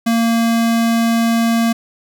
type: tone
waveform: square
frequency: 230 Hz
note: A#3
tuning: 23 cents flat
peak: -13 dBFS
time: 0.06-1.73 s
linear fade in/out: 10 ms
effects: none